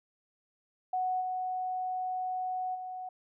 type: tone with level steps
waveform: sine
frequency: 740 Hz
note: F#5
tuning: in tune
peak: -28 / -31 / -37 dBFS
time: 0.93-3.09 s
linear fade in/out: 5 ms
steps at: 1.2 / 2.74 s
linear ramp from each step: 20 ms
effects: none